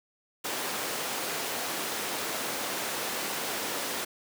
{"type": "high-pass noise", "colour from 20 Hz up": "pink", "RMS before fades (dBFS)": -33, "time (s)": [0.44, 4.05], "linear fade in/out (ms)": 10, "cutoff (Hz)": 340, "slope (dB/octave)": 12, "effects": []}